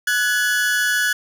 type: tone pair together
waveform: 40% pulse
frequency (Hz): 1480 / 1693.4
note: F#6 / G#6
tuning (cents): 0 / +33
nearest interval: major second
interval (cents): 233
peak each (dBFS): -19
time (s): 0.07-1.13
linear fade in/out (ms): 5
effects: none